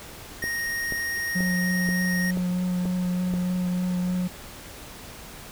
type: tone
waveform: square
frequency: 1864.7 Hz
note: A#6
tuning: in tune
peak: -27 dBFS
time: 0.42-2.31 s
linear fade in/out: 5 ms
type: click train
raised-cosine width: 2 ms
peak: -19 dBFS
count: 7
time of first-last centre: 0.44-3.339 s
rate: 2.07 Hz
type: tone with vibrato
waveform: triangle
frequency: 180.5 Hz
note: F#3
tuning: 43 cents flat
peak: -21 dBFS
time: 1.35-4.28 s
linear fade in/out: 10 ms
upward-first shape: triangle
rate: 3.3 Hz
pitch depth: 15 cents each way
effects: pink hiss -42 dBFS RMS until 5.51 s